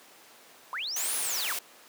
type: linear two-way sweep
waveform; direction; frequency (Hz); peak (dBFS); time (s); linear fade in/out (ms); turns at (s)
sine; up then down; 932.3 to 10760 to 932.3; -31; 0.73-1.53; 0; 1.17
type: noise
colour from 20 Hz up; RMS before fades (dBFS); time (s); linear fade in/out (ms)
white; -33; 0.96-1.59; 5
effects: pink hiss -53 dBFS RMS until 1.88 s + high-pass 400 Hz 12 dB/octave